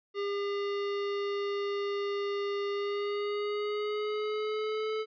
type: tone with pitch glide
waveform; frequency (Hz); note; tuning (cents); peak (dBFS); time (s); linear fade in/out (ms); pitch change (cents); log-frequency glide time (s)
square; 403.3 to 434.8; G4 to A4; +49 to -21; -31; 0.14-5.06; 50; +130; 2.7-4.93
effects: resampled to 11025 Hz